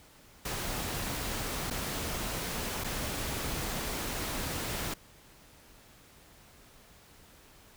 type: noise with dropouts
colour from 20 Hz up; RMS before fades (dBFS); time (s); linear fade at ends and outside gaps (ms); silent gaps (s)
pink; -35; 0.45-4.94; 5; 1.702-1.708 / 2.839-2.843
effects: pink hiss -57 dBFS RMS until 7.76 s